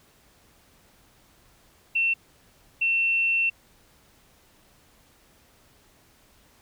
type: tone pair in turn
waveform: sine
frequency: 2700 / 2700 Hz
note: E7 / E7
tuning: +41 / +41 cents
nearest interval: unison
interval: 0 cents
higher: neither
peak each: -20 dBFS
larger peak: neither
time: 1.95-2.14 / 2.81-3.5 s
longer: second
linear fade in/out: 10 ms
effects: pink hiss -59 dBFS RMS until 6.61 s